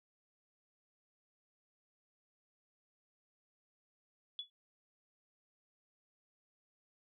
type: tone with exponential decay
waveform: sine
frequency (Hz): 3414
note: G#7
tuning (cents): +47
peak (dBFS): -35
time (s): 4.39-4.5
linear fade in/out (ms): 1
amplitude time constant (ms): 22
effects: none